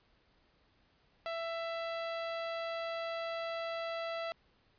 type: tone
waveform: sawtooth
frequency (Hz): 665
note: E5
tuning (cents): +15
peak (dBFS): -32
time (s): 1.26-4.32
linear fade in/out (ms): 0
effects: pink hiss -70 dBFS RMS until 4.78 s + resampled to 11025 Hz